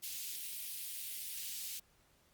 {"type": "high-pass noise", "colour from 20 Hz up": "white", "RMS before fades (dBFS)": -43, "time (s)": [0.02, 1.8], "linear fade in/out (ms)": 20, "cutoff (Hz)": 2500, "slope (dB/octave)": 24, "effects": ["pink hiss -70 dBFS RMS until 2.33 s", "Opus 48 kbps"]}